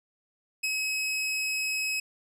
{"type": "tone with ADSR envelope", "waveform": "sawtooth", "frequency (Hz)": 2557, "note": "D#7", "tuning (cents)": 47, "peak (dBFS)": -22, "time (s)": [0.63, 2], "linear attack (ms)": 11, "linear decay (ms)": 37, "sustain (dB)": -2, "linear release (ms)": 5, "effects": ["low-pass 12000 Hz 12 dB/octave"]}